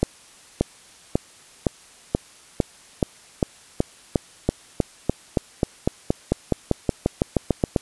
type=accelerating click train; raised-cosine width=2 ms; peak=-4 dBFS; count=27; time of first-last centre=0.03-7.762 s; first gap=580 ms; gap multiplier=0.94; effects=white hiss -49 dBFS RMS until 7.81 s + resampled to 24000 Hz